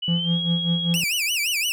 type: tone with pitch glide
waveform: sine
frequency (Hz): 2960 to 3303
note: F#7 to G#7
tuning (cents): 0 to -10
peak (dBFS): -24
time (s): 0.02-0.94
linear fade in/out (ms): 10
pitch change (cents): +190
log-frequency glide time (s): 0.12-0.37
type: tone with tremolo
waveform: triangle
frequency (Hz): 170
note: F3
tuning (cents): -46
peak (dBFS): -16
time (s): 0.08-1.04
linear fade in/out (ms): 2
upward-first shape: sine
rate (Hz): 5.1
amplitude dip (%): 75
type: tone with vibrato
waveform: sawtooth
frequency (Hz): 2616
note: E7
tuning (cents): -14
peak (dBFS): -18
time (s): 0.94-1.72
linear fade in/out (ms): 0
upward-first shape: sine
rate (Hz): 5.8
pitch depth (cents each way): 230
effects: none